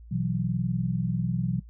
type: chord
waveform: sine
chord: B suspended fourth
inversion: none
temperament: equal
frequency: 123.47 / 164.81 / 185 Hz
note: B2 / E3 / F#3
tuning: 0 / 0 / 0 cents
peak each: -29 dBFS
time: 0.11-1.6 s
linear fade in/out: 10 ms
effects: noise-tail reverb RT60 0.1 s tail -21 dB re dry + added 57 Hz sine -44 dBFS peak until 1.69 s